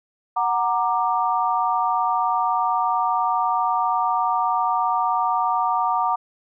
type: chord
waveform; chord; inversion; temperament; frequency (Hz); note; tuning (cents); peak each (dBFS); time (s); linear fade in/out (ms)
sine; Gb augmented; none; equal with one note detuned; 740 / 932.3 / 1184.2; Gb5 / Bb5 / D6; 0 / 0 / +14; -23 / -22 / -23; 0.36-6.16; 10
effects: none